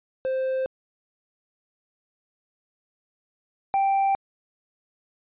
triangle tone pair in turn, 523.3 / 784.1 Hz, C5 / G5, 0 / 0 cents, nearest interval perfect fifth, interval 700 cents, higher second, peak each -21 / -17 dBFS, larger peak second, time 0.25-0.66 / 3.74-4.15 s, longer neither, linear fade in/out 0 ms, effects resampled to 8000 Hz

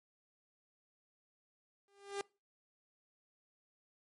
sawtooth tone with exponential growth, 399.9 Hz, G4, 35 cents sharp, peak -31 dBFS, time 1.88-2.21 s, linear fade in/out 1 ms, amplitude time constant 71 ms, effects noise-tail reverb RT60 0.3 s tail -23 dB re dry + MP3 48 kbps

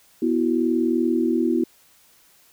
sine chord, B suspended fourth, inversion none, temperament equal, 246.9 / 329.6 / 370 Hz, B3 / E4 / F#4, 0 / 0 / 0 cents, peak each -22 / -21 / -25 dBFS, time 0.22-1.64 s, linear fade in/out 5 ms, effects white hiss -56 dBFS RMS until 2.52 s

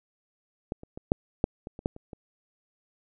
clicks, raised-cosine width 2 ms, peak -17 / -30 / -25 / -7 / -8 / -24 / -27 / -12 / -30 / -27 dBFS, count 10, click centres 0.721 / 0.834 / 0.975 / 1.119 / 1.441 / 1.671 / 1.791 / 1.859 / 1.964 / 2.132 s, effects none

